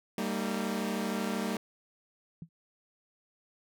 sawtooth chord, Eb major, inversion first, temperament equal with one note detuned, 196 / 228.9 / 311.1 Hz, G3 / Bb3 / Eb4, 0 / -31 / 0 cents, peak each -30 / -30 / -36 dBFS, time 0.18-1.57 s, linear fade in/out 2 ms
sine tone with exponential decay, 164.81 Hz, E3, in tune, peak -36 dBFS, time 2.42-2.49 s, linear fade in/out 2 ms, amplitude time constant 15 ms
effects none

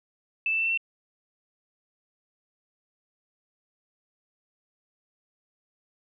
sine tone with pitch steps, 2637 / 2654 / 2671 / 2688 / 2705 Hz, E7 / E7 / E7 / E7 / E7, 0 / +11 / +22 / +33 / +44 cents, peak -23 dBFS, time 0.46-0.775 s, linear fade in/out 2 ms, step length 63 ms, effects none

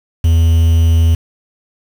triangle tone with quantisation, 82.41 Hz, E2, in tune, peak -5 dBFS, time 0.24-1.15 s, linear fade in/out 5 ms, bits 5, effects none

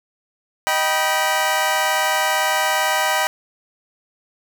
20% pulse chord, Eb augmented, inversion none, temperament just, 622.3 / 777.8 / 972.3 Hz, Eb5 / G5 / B5, 0 / -14 / -27 cents, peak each -18 / -16 / -16 dBFS, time 0.67-3.27 s, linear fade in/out 0 ms, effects none

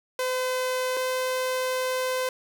sawtooth tone pair in turn, 510 / 512.7 Hz, C5 / C5, -44 / -35 cents, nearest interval unison, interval 9 cents, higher second, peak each -21 dBFS, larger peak neither, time 0.19-0.97 / 0.97-2.29 s, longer second, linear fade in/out 2 ms, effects none

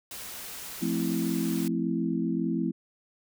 white noise, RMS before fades -40 dBFS, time 0.11-1.68 s, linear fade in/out 2 ms
sine chord, F major seventh, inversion none, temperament equal, 174.61 / 220 / 261.6 / 329.6 Hz, F3 / A3 / C4 / E4, 0 / 0 / 0 / 0 cents, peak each -31 dBFS, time 0.81-2.72 s, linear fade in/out 20 ms
effects none

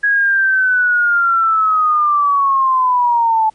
sine linear sweep, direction down, 1661.2 to 866 Hz, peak -10 dBFS, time 0.03-3.5 s, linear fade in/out 10 ms, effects pink hiss -55 dBFS RMS until 3.54 s + MP3 48 kbps

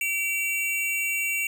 square tone pair together, 2300 / 2735 Hz, D7 / F7, -37 / -37 cents, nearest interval minor third, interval 300 cents, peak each -28 dBFS, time 0.01-1.47 s, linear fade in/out 2 ms, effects none

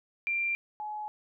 sine tone pair in turn, 2372 / 846.7 Hz, D7 / G#5, +17 / +33 cents, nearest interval octave + tritone, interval 1784 cents, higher first, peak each -27 / -34 dBFS, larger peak first, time 0.27-0.55 / 0.8-1.08 s, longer neither, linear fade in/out 0 ms, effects none

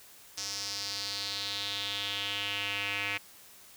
square tone with band-pass filter sweep, 100.6 Hz, G2, 45 cents sharp, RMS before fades -35 dBFS, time 0.37-3.18 s, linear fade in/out 10 ms, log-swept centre 5600 to 2400 Hz, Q 3.9, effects white hiss -54 dBFS RMS until 3.76 s

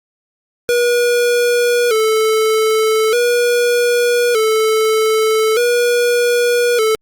square tone with vibrato, 459.5 Hz, A#4, 25 cents flat, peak -12 dBFS, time 0.69-6.95 s, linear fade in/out 0 ms, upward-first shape square, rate 0.41 Hz, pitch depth 83 cents each way, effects Opus 48 kbps

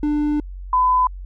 triangle / sine tone pair in turn, 297.1 / 1007.1 Hz, D4 / B5, +20 / +34 cents, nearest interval octave + major sixth, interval 2114 cents, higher second, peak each -15 / -13 dBFS, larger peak second, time 0.03-0.4 / 0.73-1.07 s, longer first, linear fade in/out 2 ms, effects added 46 Hz sine -30 dBFS peak until 1.25 s

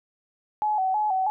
sine tone with vibrato, 801 Hz, G5, 37 cents sharp, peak -21 dBFS, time 0.62-1.3 s, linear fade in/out 0 ms, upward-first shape square, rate 3.1 Hz, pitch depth 100 cents each way, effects none

